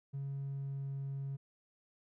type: tone with pitch glide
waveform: triangle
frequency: 138.4 to 137.52 Hz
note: C#3 to C#3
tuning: -2 to -13 cents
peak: -34 dBFS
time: 0.13-1.37 s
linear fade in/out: 20 ms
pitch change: -11 cents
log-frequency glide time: 0.31-0.94 s
effects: tanh soft clip ceiling -33 dBFS